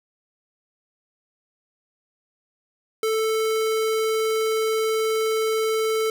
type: tone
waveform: square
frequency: 440.6 Hz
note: A4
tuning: 2 cents sharp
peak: -21 dBFS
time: 3.03-6.1 s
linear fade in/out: 2 ms
effects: none